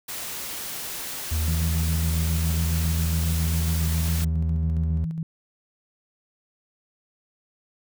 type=noise; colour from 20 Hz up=white; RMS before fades=-33 dBFS; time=0.08-4.25 s; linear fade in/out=10 ms
type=tone; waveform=triangle; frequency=78.9 Hz; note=D#2; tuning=25 cents sharp; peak=-20 dBFS; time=1.31-5.05 s; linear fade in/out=10 ms
type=tone with tremolo; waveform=sine; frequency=162.2 Hz; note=E3; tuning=28 cents flat; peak=-25 dBFS; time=1.48-5.23 s; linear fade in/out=2 ms; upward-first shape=square; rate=7.3 Hz; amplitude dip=40%
effects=none